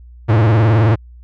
45% pulse tone with vibrato, 110 Hz, A2, in tune, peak -9 dBFS, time 0.28-0.96 s, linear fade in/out 20 ms, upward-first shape sine, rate 19 Hz, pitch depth 130 cents each way, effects added 60 Hz sine -36 dBFS peak until 1.23 s + low-pass 2000 Hz 12 dB/octave

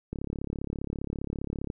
click train, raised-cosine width 3 ms, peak -20 dBFS, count 56, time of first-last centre 0.13-1.701 s, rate 35 Hz, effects none

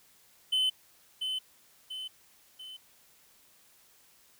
triangle tone with echo, 3043 Hz, F#7, 48 cents sharp, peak -23 dBFS, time 0.52-0.7 s, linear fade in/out 10 ms, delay 690 ms, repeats 3, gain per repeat -6 dB, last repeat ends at 2.77 s, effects white hiss -62 dBFS RMS until 4.39 s

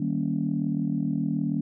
sine chord, Eb dominant seventh, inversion none, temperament just, 155.56 / 194.45 / 233.3 / 280 Hz, Eb3 / G3 / Bb3 / Db4, 0 / -14 / +2 / +18 cents, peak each -29 dBFS, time 0-1.61 s, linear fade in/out 5 ms, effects tanh soft clip ceiling -14 dBFS

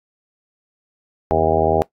harmonic tone with a mistuned harmonic, 80.5 Hz, E2, 41 cents flat, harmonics 1 / 2 / 3 / 4 / 5 / 6 / 7 / 8 / 9 / 10, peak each -25 / -27 / -28 / -27 / -21 / -22 / -25 / -20 / -24 / -21 dBFS, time 1.31-1.82 s, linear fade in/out 0 ms, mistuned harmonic 1, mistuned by +120 cents, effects noise-tail reverb RT60 0.1 s tail -19 dB re dry + AAC 48 kbps

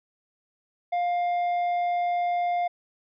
sine tone with tanh clipping, 704 Hz, F5, 14 cents sharp, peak -24 dBFS, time 0.92-2.68 s, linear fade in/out 10 ms, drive 6 dB, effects none

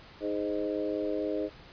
harmonic tone with a mistuned harmonic, 103.83 Hz, G#2, in tune, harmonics 3 / 4 / 5 / 6, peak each -33 / -34 / -35 / -36 dBFS, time 0.2-1.5 s, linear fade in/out 50 ms, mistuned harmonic 6, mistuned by -15 cents, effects pink hiss -51 dBFS RMS until 1.72 s + resampled to 11025 Hz

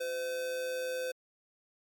square tone with amplitude modulation, 511 Hz, C5, 41 cents flat, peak -32 dBFS, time 0-1.12 s, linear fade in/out 10 ms, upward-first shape sine, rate 154 Hz, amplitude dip 35%, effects MP3 96 kbps

